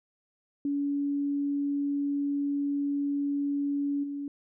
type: tone with level steps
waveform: sine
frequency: 284.1 Hz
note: C#4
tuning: 43 cents sharp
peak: -26 / -32 dBFS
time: 0.65-4.28 s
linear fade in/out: 2 ms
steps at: 4.03 s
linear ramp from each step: 10 ms
effects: none